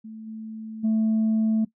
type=tone with level steps; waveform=sine; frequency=220 Hz; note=A3; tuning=in tune; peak=-36 / -33 / -17 dBFS; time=0.04-1.65 s; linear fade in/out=10 ms; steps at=0.26 / 0.83 s; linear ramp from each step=20 ms; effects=noise-tail reverb RT60 0.1 s tail -18 dB re dry + tanh soft clip ceiling -17 dBFS